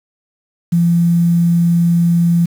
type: tone with quantisation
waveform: sine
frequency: 170.8 Hz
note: F3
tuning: 38 cents flat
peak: -9 dBFS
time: 0.72-2.46 s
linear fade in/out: 10 ms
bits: 6
effects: none